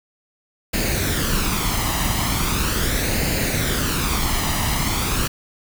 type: noise with flanger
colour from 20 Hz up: pink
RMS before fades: -21 dBFS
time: 0.73-5.28 s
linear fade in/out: 10 ms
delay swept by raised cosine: 0.43 to 1.02 ms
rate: 0.39 Hz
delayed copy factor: +0.55
effects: none